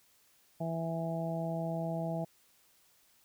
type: harmonic tone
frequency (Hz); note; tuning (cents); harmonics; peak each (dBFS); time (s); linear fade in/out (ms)
164.81; E3; 0; 1 / 2 / 3 / 4 / 5; -35 / -43 / -45 / -37 / -44; 0.6-2.25; 10
effects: white hiss -67 dBFS RMS until 3.24 s